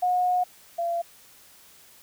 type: tone pair in turn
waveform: sine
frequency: 724 / 683.4 Hz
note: F#5 / F5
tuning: -38 / -38 cents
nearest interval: minor second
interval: 100 cents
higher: first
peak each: -20 / -24 dBFS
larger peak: first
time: 0.02-0.44 / 0.78-1.02 s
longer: first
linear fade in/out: 10 ms
effects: white hiss -53 dBFS RMS until 2.02 s